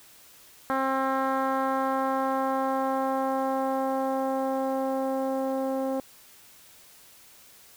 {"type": "tone with low-pass filter sweep", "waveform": "10% pulse", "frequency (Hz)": 266.4, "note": "C4", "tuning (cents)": 31, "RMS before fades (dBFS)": -27, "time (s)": [0.7, 6], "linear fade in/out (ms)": 0, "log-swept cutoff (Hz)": [1400, 540], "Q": 1.3, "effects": ["white hiss -53 dBFS RMS until 7.76 s"]}